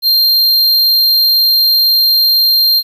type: tone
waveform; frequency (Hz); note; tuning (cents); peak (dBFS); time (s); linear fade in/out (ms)
square; 4186; C8; 0; -8; 0.02-2.83; 50
effects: 8-bit